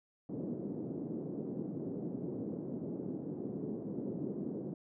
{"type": "band-pass noise", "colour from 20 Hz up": "white", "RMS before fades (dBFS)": -40, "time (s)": [0.29, 4.74], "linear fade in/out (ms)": 2, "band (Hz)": [150, 370], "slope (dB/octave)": 24, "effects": []}